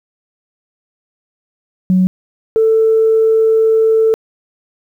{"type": "tone pair in turn", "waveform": "sine", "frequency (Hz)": [185, 444.1], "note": ["F#3", "A4"], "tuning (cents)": [0, 16], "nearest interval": "octave + minor third", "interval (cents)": 1516, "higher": "second", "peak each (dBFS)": -7, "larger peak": "neither", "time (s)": [[1.9, 2.07], [2.56, 4.14]], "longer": "second", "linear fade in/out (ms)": 0, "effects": ["tanh soft clip ceiling -3 dBFS", "8-bit"]}